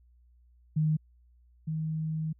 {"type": "tone pair in turn", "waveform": "sine", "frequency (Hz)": [155, 157.62], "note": ["D#3", "D#3"], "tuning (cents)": [-6, 23], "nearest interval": "unison", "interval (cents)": 29, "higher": "second", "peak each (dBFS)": [-23, -29], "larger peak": "first", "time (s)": [[0.76, 0.97], [1.67, 2.33]], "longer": "second", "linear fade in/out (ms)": 10, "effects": ["added 60 Hz sine -58 dBFS peak until 2.39 s"]}